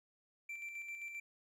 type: tone with tremolo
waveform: triangle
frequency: 2347 Hz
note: D7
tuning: 2 cents flat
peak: -40 dBFS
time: 0.49-1.2 s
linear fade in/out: 5 ms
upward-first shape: square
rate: 7.6 Hz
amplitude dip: 40%
effects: 13-bit